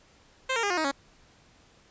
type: tone with pitch steps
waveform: 10% pulse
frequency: 523.3 / 460.9 / 405.9 / 357.4 / 314.8 / 277.2 Hz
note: C5 / A#4 / G#4 / F4 / D#4 / C#4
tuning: 0 / -20 / -40 / +40 / +20 / 0 cents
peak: -17 dBFS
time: 0.49-0.916 s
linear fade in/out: 10 ms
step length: 71 ms
effects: pink hiss -59 dBFS RMS until 1.9 s + resampled to 16000 Hz